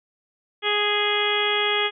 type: harmonic tone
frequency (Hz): 415.3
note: G#4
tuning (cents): 0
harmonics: 1 / 2 / 3 / 4 / 5 / 6 / 7 / 8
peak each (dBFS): -26 / -30 / -29 / -30 / -27 / -30 / -30 / -25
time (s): 0.62-1.91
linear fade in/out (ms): 50
effects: none